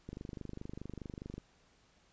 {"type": "click train", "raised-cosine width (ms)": 3, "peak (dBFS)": -30, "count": 33, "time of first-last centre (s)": [0.09, 1.38], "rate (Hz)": 24.8, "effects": ["pink hiss -68 dBFS RMS until 2.12 s", "resampled to 16000 Hz"]}